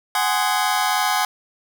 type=chord; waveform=sawtooth; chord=Ab dominant seventh; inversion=third; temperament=just; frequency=747.5 / 830.6 / 1038.3 / 1245.9 Hz; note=Gb5 / Ab5 / C6 / Eb6; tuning=+17 / 0 / -14 / +2 cents; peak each=-19 / -18 / -21 / -22 dBFS; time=0.15-1.25 s; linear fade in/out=2 ms; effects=none